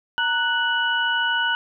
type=tone cluster; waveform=sine; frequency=927 / 1480 / 2947 Hz; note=A#5 / F#6 / F#7; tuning=-10 / 0 / -8 cents; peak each=-26 / -21 / -25 dBFS; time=0.18-1.55 s; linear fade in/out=0 ms; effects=none